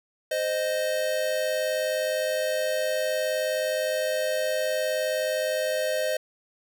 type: tone pair together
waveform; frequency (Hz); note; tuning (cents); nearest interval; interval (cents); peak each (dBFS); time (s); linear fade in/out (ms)
square; 520 / 619.4; C5 / D#5; -11 / -8; minor third; 303; -29 / -27; 0.31-6.17; 5
effects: none